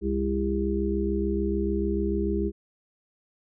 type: harmonic tone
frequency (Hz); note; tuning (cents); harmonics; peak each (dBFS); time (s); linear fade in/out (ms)
66.8; C2; +36; 1 / 3 / 5 / 6; -29 / -29 / -29 / -29; 0.01-2.52; 50
effects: none